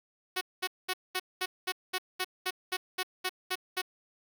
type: tone bursts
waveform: 5% pulse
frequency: 370 Hz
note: F#4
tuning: in tune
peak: -18 dBFS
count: 14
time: 0.36-3.818 s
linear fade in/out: 10 ms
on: 52 ms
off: 210 ms
effects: none